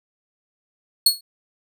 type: tone with exponential decay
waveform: sawtooth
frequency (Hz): 4344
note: C#8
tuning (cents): -36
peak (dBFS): -6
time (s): 1.06-1.21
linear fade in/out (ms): 5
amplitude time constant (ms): 32
effects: none